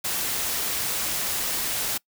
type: noise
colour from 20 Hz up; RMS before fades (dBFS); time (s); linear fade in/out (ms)
white; -27; 0.04-1.98; 10
effects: noise-tail reverb RT60 0.1 s tail -24 dB re dry